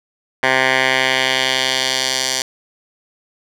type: tone with band-pass filter sweep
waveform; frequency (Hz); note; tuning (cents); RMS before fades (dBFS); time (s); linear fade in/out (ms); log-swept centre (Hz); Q
10% pulse; 130.81; C3; 0; -17; 0.43-2.42; 2; 1700 to 5600; 1.4
effects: none